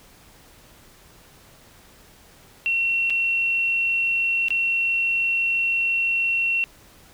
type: tone with dropouts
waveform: sine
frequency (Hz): 2723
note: F7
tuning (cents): -44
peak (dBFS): -19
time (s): 2.66-6.64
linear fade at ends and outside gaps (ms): 0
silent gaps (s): 3.099-3.104 / 4.484-4.505
effects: pink hiss -51 dBFS RMS until 7.13 s